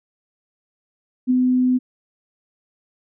sine tone with ADSR envelope, 252.9 Hz, B3, 41 cents sharp, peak -12 dBFS, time 1.27-1.79 s, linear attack 35 ms, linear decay 10 ms, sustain -2 dB, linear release 25 ms, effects none

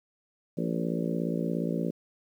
harmonic tone with a mistuned harmonic, 57.1 Hz, A#1, 35 cents flat, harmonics 3 / 4 / 5 / 6 / 7 / 8 / 9 / 10, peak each -31 / -33 / -35 / -37 / -38 / -39 / -40 / -41 dBFS, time 0.57-1.91 s, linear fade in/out 10 ms, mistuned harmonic 9, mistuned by -21 cents, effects 10-bit

